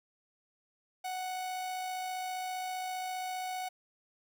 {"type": "tone with amplitude modulation", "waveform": "45% pulse", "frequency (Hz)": 741, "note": "F#5", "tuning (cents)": 2, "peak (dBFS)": -34, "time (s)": [1.04, 3.69], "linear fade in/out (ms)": 10, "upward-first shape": "sine", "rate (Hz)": 55.1, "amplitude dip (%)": 25, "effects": []}